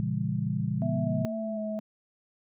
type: chord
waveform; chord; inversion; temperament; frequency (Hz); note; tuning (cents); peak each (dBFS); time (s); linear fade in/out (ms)
sine; A# diminished seventh; none; just; 116.54 / 139.85 / 167.82 / 201.4; A#2 / C#3 / E3 / G3; 0 / +16 / +31 / +47; -32; 0-1.25; 0
type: tone with pitch glide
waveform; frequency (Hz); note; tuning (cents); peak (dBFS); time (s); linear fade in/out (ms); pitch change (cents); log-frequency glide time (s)
sine; 240.9 to 213.4; B3 to G#3; -43 to +47; -32; 0.81-1.8; 10; -210; 1.04-1.55
type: tone with vibrato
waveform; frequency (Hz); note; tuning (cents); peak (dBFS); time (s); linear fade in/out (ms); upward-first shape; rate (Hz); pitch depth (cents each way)
sine; 652; E5; -19; -33; 0.82-1.79; 0; square; 2; 20
effects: none